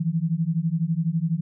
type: beating tone pair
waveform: sine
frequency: 158.5 / 170.5 Hz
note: D#3 / F3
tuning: +32 / -41 cents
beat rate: 12 Hz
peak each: -24 dBFS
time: 0-1.41 s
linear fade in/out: 10 ms
effects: none